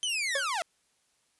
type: linear sweep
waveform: sawtooth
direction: down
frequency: 3136 to 629 Hz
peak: -25 dBFS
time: 0.03-0.62 s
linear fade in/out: 0 ms
type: tone with exponential decay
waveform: 40% pulse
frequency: 554.4 Hz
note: C#5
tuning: in tune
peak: -26 dBFS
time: 0.35-0.48 s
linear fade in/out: 5 ms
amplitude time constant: 27 ms
effects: white hiss -71 dBFS RMS until 1.39 s + resampled to 24000 Hz